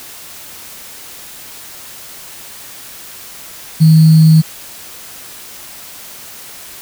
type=tone with sample-and-hold; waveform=sine; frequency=159 Hz; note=D#3; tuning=38 cents sharp; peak=-3 dBFS; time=3.8-4.42 s; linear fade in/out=20 ms; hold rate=4410 Hz; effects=white hiss -33 dBFS RMS until 6.81 s